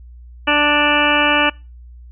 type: harmonic tone with a mistuned harmonic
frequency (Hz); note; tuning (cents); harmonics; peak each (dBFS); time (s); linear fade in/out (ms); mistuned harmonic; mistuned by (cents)
294.3; D4; +4; 1 / 2 / 3 / 4 / 5 / 6 / 8 / 9 / 10; -21 / -21 / -21 / -21 / -21 / -21 / -21 / -21 / -21; 0.47-1.5; 10; 10; -15
effects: noise-tail reverb RT60 0.3 s tail -26 dB re dry + added 60 Hz sine -36 dBFS peak until 2.11 s